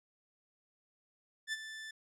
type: tone with ADSR envelope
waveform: sawtooth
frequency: 1760 Hz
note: A6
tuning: in tune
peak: -29 dBFS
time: 1.47-1.91 s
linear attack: 57 ms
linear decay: 31 ms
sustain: -11 dB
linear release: 5 ms
effects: low-pass 8000 Hz 12 dB/octave